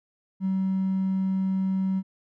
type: tone with hard clipping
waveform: triangle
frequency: 190.3 Hz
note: F#3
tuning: 49 cents sharp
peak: -23 dBFS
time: 0.4-2.03 s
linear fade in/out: 50 ms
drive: 4 dB
effects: none